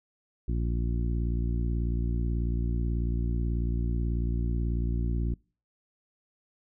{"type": "harmonic tone", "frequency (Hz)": 58.27, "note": "A#1", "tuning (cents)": 0, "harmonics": [1, 2, 3, 4, 5, 6], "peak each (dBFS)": [-27, -33, -37, -39, -41, -43], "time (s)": [0.48, 5.34], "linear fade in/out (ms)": 5, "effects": ["noise-tail reverb RT60 0.4 s tail -26 dB re dry"]}